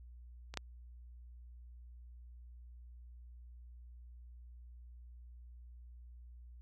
clicks, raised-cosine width 0.2 ms, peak -28 / -19 dBFS, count 2, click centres 0.54 / 0.573 s, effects added 60 Hz sine -51 dBFS peak until 6.61 s

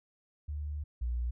sine tone pair in turn, 74 / 60.13 Hz, D2 / B1, +14 / -46 cents, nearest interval major third, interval 360 cents, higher first, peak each -34 / -30 dBFS, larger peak second, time 0.48-0.84 / 1.01-1.31 s, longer first, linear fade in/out 10 ms, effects none

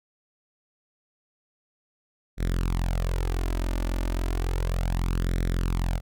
sawtooth tone with flanger, 43.65 Hz, F1, in tune, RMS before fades -26 dBFS, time 2.37-6.01 s, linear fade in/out 50 ms, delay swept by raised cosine 0.52 to 3.42 ms, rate 0.33 Hz, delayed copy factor +0.7, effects none

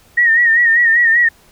sine tone with vibrato, 1866 Hz, A#6, 1 cent sharp, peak -8 dBFS, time 0.17-1.29 s, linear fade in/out 10 ms, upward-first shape sine, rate 5.1 Hz, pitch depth 66 cents each way, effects pink hiss -49 dBFS RMS until 1.51 s

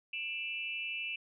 sine tone with amplitude modulation, 2654 Hz, E7, 11 cents sharp, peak -31 dBFS, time 0.13-1.16 s, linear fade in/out 5 ms, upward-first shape sine, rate 268 Hz, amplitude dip 100%, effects none

